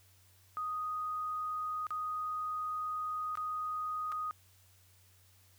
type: tone with dropouts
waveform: sine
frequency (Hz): 1244.5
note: D#6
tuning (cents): 0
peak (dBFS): -34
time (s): 0.57-4.31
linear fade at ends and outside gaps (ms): 0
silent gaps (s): 1.868-1.906 / 3.354-3.373 / 4.119-4.123
effects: added 93 Hz sine -64 dBFS peak until 5.58 s + white hiss -66 dBFS RMS until 5.58 s